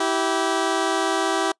15% pulse tone pair together, 326.9 / 387.2 Hz, E4 / G4, -14 / -21 cents, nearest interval minor third, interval 293 cents, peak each -17 / -16 dBFS, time 0-1.52 s, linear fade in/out 5 ms, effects noise-tail reverb RT60 0.1 s tail -25 dB re dry + resampled to 22050 Hz

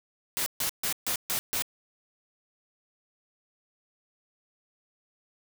white noise bursts, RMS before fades -29 dBFS, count 6, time 0.37-1.622 s, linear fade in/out 0 ms, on 92 ms, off 140 ms, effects none

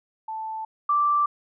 sine tone pair in turn, 880 / 1171.9 Hz, A5 / D6, 0 / -4 cents, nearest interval perfect fourth, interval 496 cents, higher second, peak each -29 / -18 dBFS, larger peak second, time 0.28-0.65 / 0.89-1.26 s, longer neither, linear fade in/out 5 ms, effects none

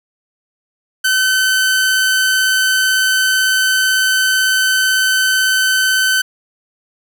sawtooth tone, 1526 Hz, G6, 47 cents flat, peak -8 dBFS, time 1.04-6.22 s, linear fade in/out 10 ms, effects none

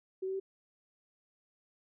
sine tone with pitch steps, 377.7 / 381.9 / 386.1 Hz, F#4 / G4 / G4, +36 / -45 / -26 cents, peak -33 dBFS, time 0.22-0.4 s, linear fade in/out 10 ms, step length 60 ms, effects none

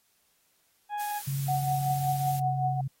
harmonic tone, 830.6 Hz, G#5, in tune, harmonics 1 / 2 / 3 / 4, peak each -30 / -43 / -51 / -54 dBFS, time 0.89-1.22 s, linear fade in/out 50 ms
blue noise, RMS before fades -40 dBFS, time 0.99-2.4 s, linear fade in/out 10 ms
sine tone with pitch glide, 137.9 to 135.06 Hz, C#3 to C#3, -9 to -45 cents, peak -28 dBFS, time 1.27-2.88 s, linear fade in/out 10 ms, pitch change -36 cents, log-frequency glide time 2.33-2.46 s
sine tone with tremolo, 740 Hz, F#5, in tune, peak -24 dBFS, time 1.48-2.81 s, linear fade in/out 5 ms, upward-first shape triangle, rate 5.3 Hz, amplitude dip 70%
effects white hiss -69 dBFS RMS until 3 s + AAC 48 kbps

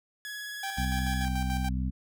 sawtooth tone with vibrato, 1680 Hz, G#6, 19 cents sharp, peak -33 dBFS, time 0.25-1.25 s, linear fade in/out 0 ms, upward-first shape square, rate 19 Hz, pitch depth 14 cents each way
sawtooth tone with tremolo, 784 Hz, G5, in tune, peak -29 dBFS, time 0.63-1.69 s, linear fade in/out 5 ms, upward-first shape square, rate 6.9 Hz, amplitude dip 50%
harmonic tone, 63.9 Hz, C2, 40 cents flat, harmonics 1 / 2 / 3 / 4, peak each -29 / -35 / -34 / -38 dBFS, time 0.77-1.91 s, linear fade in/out 20 ms
effects none

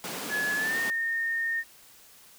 pink high-pass noise, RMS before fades -36 dBFS, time 0.04-0.9 s, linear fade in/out 0 ms, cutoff 180 Hz, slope 24 dB/octave
sine tone with pitch glide, 1700 to 1832.6 Hz, G#6 to A#6, +40 to -30 cents, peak -26 dBFS, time 0.29-1.64 s, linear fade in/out 50 ms, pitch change +130 cents, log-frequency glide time 0.56-0.78 s
effects white hiss -54 dBFS RMS until 2.38 s

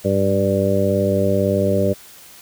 harmonic tone with a mistuned harmonic, 98 Hz, G2, in tune, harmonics 1 / 2 / 3 / 4 / 5 / 6, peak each -22 / -21 / -26 / -23 / -22 / -20 dBFS, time 0.04-1.94 s, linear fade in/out 20 ms, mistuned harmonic 1, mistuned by +26 cents, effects white hiss -43 dBFS RMS until 2.41 s

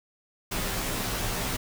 pink noise with comb filter, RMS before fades -30 dBFS, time 0.51-1.57 s, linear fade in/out 10 ms, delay 14 ms, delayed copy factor -0.8, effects none

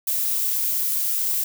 violet noise, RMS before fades -23 dBFS, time 0.07-1.44 s, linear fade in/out 5 ms, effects none

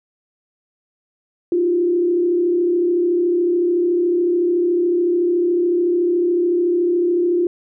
sine tone with frequency modulation, 349.8 Hz, F4, 3 cents sharp, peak -14 dBFS, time 1.52-7.47 s, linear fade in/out 2 ms, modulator 33.8 Hz, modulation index 0.53, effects none

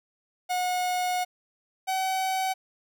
45% pulse tone pair in turn, 726 / 758.2 Hz, F#5 / F#5, -33 / +42 cents, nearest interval minor second, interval 75 cents, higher second, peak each -25 dBFS, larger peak neither, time 0.49-1.25 / 1.87-2.54 s, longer first, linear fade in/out 20 ms, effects none

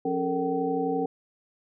sine tone cluster, 177.6 / 272.7 / 427.4 / 459.2 / 765 Hz, F3 / C#4 / G#4 / A#4 / G5, +29 / -28 / +50 / -26 / -42 cents, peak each -36 / -29 / -35 / -28 / -31 dBFS, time 0.05-1.06 s, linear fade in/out 5 ms, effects none

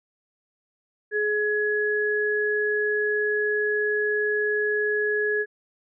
sine tone pair together, 421.5 / 1683.3 Hz, G#4 / G#6, +26 / +23 cents, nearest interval 2 octaves, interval 2397 cents, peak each -24 dBFS, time 1.11-5.46 s, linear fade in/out 50 ms, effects none

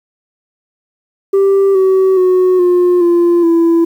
sine tone with pitch steps, 392 / 379.7 / 367.9 / 356.4 / 345.2 / 334.4 Hz, G4 / F#4 / F#4 / F4 / F4 / E4, 0 / +45 / -10 / +35 / -20 / +25 cents, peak -4 dBFS, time 1.33-3.85 s, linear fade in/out 10 ms, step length 420 ms, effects tanh soft clip ceiling -6 dBFS + 7-bit

